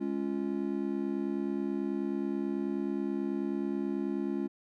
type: chord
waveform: triangle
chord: Db major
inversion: second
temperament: just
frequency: 207.9 / 277.2 / 346.5 Hz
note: Ab3 / Db4 / F4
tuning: +2 / 0 / -14 cents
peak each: -33 / -32 / -33 dBFS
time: 0-4.48 s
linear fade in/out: 20 ms
effects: none